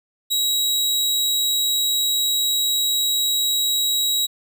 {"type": "tone", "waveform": "sawtooth", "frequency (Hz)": 3852, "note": "B7", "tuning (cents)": -44, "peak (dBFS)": -15, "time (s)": [0.3, 4.27], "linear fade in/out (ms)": 20, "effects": []}